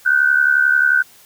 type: tone pair together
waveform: sine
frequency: 1464 / 1535.3 Hz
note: F#6 / G6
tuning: -19 / -36 cents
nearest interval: minor second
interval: 83 cents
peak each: -14 dBFS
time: 0.05-1.03 s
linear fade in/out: 20 ms
effects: white hiss -47 dBFS RMS until 1.25 s